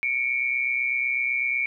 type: tone pair together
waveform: sine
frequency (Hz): 2221 / 2349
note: C#7 / D7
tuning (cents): +3 / 0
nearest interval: minor second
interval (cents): 97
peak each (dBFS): -25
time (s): 0.03-1.66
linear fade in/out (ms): 0
effects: none